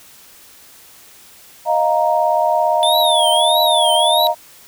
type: chord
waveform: sine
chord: Eb suspended second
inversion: none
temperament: just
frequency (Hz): 622.3 / 700 / 933.4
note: Eb5 / F5 / Bb5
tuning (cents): 0 / +4 / +2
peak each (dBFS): -17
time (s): 1.65-4.35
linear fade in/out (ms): 50
type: tone with vibrato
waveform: square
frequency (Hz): 3490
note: A7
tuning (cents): -15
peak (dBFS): -16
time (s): 2.83-4.27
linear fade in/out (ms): 0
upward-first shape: triangle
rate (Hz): 1.6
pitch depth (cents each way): 220
effects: white hiss -44 dBFS RMS until 4.67 s